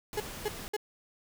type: noise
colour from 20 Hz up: pink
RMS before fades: -42 dBFS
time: 0.13-0.68 s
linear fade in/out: 0 ms
type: tone bursts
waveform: 35% pulse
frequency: 421.4 Hz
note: G#4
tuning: 25 cents sharp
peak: -27 dBFS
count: 3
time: 0.17-0.766 s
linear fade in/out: 5 ms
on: 32 ms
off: 250 ms
effects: none